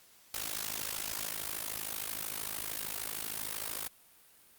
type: noise with amplitude modulation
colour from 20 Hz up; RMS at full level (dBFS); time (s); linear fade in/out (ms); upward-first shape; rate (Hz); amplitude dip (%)
white; -34; 0.34-3.88; 2; sine; 53.1; 85
effects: white hiss -61 dBFS RMS until 4.58 s + Opus 48 kbps

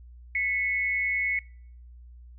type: tone pair together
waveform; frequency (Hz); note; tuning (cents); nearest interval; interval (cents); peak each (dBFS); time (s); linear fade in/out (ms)
sine; 1990.1 / 2200; B6 / C#7; +13 / -14; major second; 173; -30 / -25; 0.35-1.39; 2
effects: noise-tail reverb RT60 0.6 s tail -26 dB re dry + added 60 Hz sine -45 dBFS peak until 2.38 s

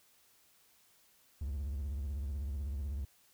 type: tone with vibrato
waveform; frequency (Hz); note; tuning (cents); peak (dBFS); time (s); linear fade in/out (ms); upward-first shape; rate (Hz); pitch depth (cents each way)
triangle; 69.8; C#2; +13; -33; 1.41-3.05; 5; triangle; 16; 220
effects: white hiss -67 dBFS RMS until 3.33 s

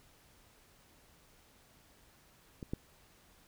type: clicks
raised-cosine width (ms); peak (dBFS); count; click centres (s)
3; -29 / -22; 2; 2.628 / 2.735
effects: pink hiss -64 dBFS RMS until 3.47 s

